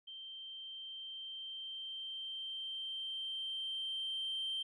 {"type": "tone with level ramp", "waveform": "sine", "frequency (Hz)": 3136, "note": "G7", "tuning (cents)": 0, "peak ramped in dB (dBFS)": [-46, -34], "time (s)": [0.07, 4.63], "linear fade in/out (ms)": 10, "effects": ["tanh soft clip ceiling -33 dBFS"]}